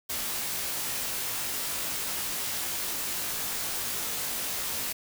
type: noise with comb filter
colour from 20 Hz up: white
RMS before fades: -32 dBFS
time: 0.09-4.93 s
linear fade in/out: 10 ms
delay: 19 ms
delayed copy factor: -0.75
effects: none